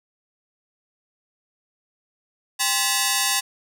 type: ring-modulated tone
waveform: 5% pulse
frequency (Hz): 919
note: A#5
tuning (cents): -25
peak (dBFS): -4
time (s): 2.59-3.41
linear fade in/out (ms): 20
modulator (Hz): 123
effects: none